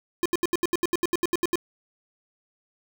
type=tone bursts; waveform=square; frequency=349.2 Hz; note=F4; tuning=in tune; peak=-21 dBFS; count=14; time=0.23-1.556 s; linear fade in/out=0 ms; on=26 ms; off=74 ms; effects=none